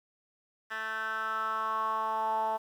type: tone with band-pass filter sweep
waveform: 10% pulse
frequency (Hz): 220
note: A3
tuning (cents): 0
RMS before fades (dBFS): -32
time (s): 0.7-2.58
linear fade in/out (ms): 20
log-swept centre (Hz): 1800 to 800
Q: 5.4
effects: 10-bit